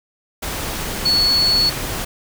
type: tone in noise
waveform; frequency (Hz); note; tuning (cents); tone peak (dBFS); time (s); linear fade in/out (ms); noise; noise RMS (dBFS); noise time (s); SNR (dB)
sine; 4402; C#8; -13; -13; 1.05-1.7; 10; pink; -25; 0.42-2.05; +9
effects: none